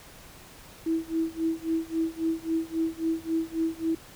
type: tone with tremolo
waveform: sine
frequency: 325.7 Hz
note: E4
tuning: 21 cents flat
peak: -22 dBFS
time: 0.86-3.95 s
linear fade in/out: 5 ms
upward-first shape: sine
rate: 3.7 Hz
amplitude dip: 95%
effects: pink hiss -49 dBFS RMS until 4.15 s